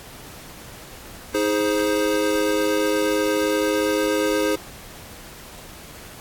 square chord, Ab major, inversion second, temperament equal with one note detuned, 315.7 / 415.3 / 523.3 Hz, Eb4 / Ab4 / C5, +25 / 0 / 0 cents, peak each -24 dBFS, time 1.34-4.56 s, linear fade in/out 10 ms, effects pink hiss -41 dBFS RMS until 6.2 s + AAC 64 kbps

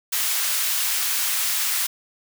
white high-pass noise, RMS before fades -23 dBFS, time 0.12-1.87 s, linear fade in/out 10 ms, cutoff 1200 Hz, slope 12 dB/octave, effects none

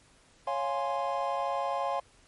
triangle chord, Db major seventh, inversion none, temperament equal, 554.4 / 698.5 / 830.6 / 1046.5 Hz, Db5 / F5 / Ab5 / C6, 0 / 0 / 0 / 0 cents, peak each -32 dBFS, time 0.47-2 s, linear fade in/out 5 ms, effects pink hiss -61 dBFS RMS until 2.27 s + MP3 48 kbps

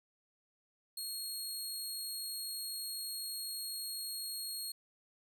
20% pulse tone, 4288 Hz, C8, 42 cents sharp, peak -33 dBFS, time 0.97-4.72 s, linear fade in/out 5 ms, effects none

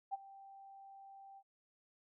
sine tone with ADSR envelope, 784 Hz, G5, in tune, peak -34 dBFS, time 0.11-1.43 s, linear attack 28 ms, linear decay 23 ms, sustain -19 dB, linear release 55 ms, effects none

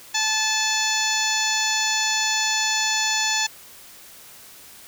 harmonic tone with a mistuned harmonic, 870 Hz, A5, 20 cents flat, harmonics 1 / 2 / 3 / 4 / 5 / 6 / 7 / 8, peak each -28 / -27 / -28 / -28 / -28 / -30 / -30 / -27 dBFS, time 0.14-3.47 s, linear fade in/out 10 ms, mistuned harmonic 6, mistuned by +18 cents, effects white hiss -45 dBFS RMS until 4.87 s

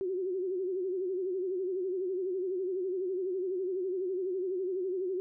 sine tone with vibrato, 371.6 Hz, F#4, 7 cents sharp, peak -30 dBFS, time 0.01-5.2 s, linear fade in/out 0 ms, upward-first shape sine, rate 12 Hz, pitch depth 87 cents each way, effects none

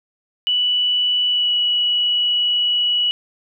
sine tone with pitch glide, 2960 to 2934 Hz, F#7 to F#7, 0 to -15 cents, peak -15 dBFS, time 0.47-3.11 s, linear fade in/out 0 ms, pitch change -15 cents, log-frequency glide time 1.29-1.52 s, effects none

